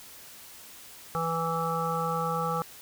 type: harmonic tone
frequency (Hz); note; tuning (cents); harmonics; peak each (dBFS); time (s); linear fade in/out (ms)
164.81; E3; 0; 1 / 3 / 5 / 7 / 8; -33 / -33 / -33 / -33 / -33; 1.15-2.62; 0
effects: white hiss -48 dBFS RMS until 2.81 s